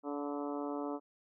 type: harmonic tone with a mistuned harmonic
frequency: 144.3 Hz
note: D3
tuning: 30 cents flat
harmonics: 2 / 3 / 4 / 5 / 6 / 7 / 8 / 9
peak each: -38 / -42 / -44 / -46 / -48 / -49 / -50 / -51 dBFS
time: 0.03-1 s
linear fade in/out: 50 ms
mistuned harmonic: 6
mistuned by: +27 cents
effects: none